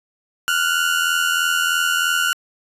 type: tone pair together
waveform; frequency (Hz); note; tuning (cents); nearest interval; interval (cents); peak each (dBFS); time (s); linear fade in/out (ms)
30% pulse; 1396.9 / 1480; F6 / F#6; 0 / 0; minor second; 100; -17; 0.48-2.33; 0
effects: resampled to 32000 Hz